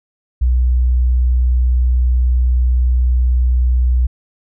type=tone; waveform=sine; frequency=61.9 Hz; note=B1; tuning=5 cents sharp; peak=-10 dBFS; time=0.41-4.07 s; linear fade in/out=10 ms; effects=none